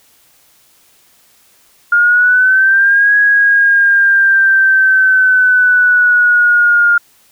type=exponential two-way sweep; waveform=sine; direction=up then down; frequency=1411 to 1661.2 to 1411 Hz; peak=-6 dBFS; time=1.92-6.98 s; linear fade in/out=5 ms; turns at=3.16 s; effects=white hiss -50 dBFS RMS until 7.31 s